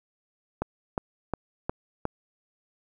click train, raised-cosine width 1 ms, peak -13 dBFS, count 5, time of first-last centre 0.62-2.054 s, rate 2.79 Hz, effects 9-bit

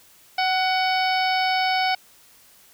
harmonic tone with a mistuned harmonic, 750 Hz, F#5, 23 cents sharp, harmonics 1 / 2 / 3 / 4 / 5 / 6 / 7, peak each -21 / -29 / -26 / -32 / -35 / -33 / -31 dBFS, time 0.38-1.95 s, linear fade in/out 5 ms, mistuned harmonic 2, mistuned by -28 cents, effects white hiss -53 dBFS RMS until 2.73 s

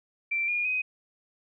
sine tone with pitch steps, 2348 / 2428 / 2511 Hz, D7 / D#7 / D#7, -1 / -43 / +15 cents, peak -25 dBFS, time 0.31-0.82 s, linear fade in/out 10 ms, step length 170 ms, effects none

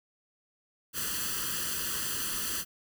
white noise with comb filter, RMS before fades -33 dBFS, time 0.93-2.65 s, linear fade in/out 50 ms, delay 0.66 ms, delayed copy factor +0.85, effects none

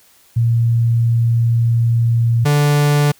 sine / 45% pulse tone pair in turn, 116.54 / 146.17 Hz, A#2 / D3, 0 / -8 cents, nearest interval major third, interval 392 cents, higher second, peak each -11 dBFS, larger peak neither, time 0.36-2.45 / 2.45-3.12 s, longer first, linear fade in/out 10 ms, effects white hiss -51 dBFS RMS until 3.19 s

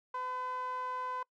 sawtooth tone with band-pass filter, 506 Hz, B4, 42 cents sharp, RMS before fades -38 dBFS, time 0.14-1.23 s, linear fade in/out 5 ms, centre 1100 Hz, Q 5.2, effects noise-tail reverb RT60 0.1 s tail -24 dB re dry

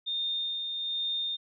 sine tone with tremolo, 3642 Hz, A#7, 41 cents flat, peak -28 dBFS, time 0.06-1.37 s, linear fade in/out 20 ms, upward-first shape sine, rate 1.2 Hz, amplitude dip 35%, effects none

